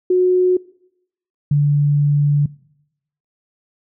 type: tone pair in turn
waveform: sine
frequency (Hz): 365.2 / 145.21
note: F#4 / D3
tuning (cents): -23 / -19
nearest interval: octave + major third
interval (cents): 1596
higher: first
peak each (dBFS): -11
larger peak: neither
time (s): 0.1-0.57 / 1.51-2.46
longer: second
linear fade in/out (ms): 5
effects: noise-tail reverb RT60 0.8 s tail -22 dB re dry